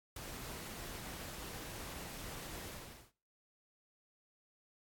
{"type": "noise with ADSR envelope", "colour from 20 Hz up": "pink", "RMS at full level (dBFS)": -43, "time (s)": [0.16, 3.12], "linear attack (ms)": 5, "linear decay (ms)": 4, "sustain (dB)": -4, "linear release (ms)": 460, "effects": ["noise-tail reverb RT60 0.4 s tail -19 dB re dry", "AAC 64 kbps"]}